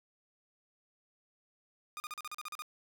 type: tone bursts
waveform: sawtooth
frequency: 1222 Hz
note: D#6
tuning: 32 cents flat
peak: -36 dBFS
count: 10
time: 1.97-2.621 s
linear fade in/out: 0 ms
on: 30 ms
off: 39 ms
effects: none